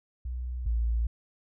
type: tone pair in turn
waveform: sine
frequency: 61.74 / 57.35 Hz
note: B1 / A#1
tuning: 0 / -28 cents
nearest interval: minor second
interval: 128 cents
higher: first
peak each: -31 / -24 dBFS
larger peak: second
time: 0.25-0.66 / 0.66-1.07 s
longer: neither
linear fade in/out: 5 ms
effects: none